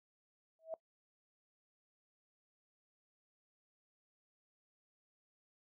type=tone with exponential growth; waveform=sine; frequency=647 Hz; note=E5; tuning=32 cents flat; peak=-35 dBFS; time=0.59-0.74 s; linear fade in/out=1 ms; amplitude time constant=31 ms; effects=noise-tail reverb RT60 0.1 s tail -20 dB re dry